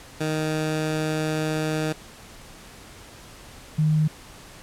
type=tone pair in turn; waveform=15% pulse / sine; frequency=155.56 / 154.57 Hz; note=D#3 / D#3; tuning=0 / -11 cents; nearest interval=unison; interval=11 cents; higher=first; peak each=-17 dBFS; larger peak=neither; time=0.2-1.93 / 3.78-4.08 s; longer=first; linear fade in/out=10 ms; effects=pink hiss -45 dBFS RMS until 4.62 s + low-pass 11000 Hz 12 dB/octave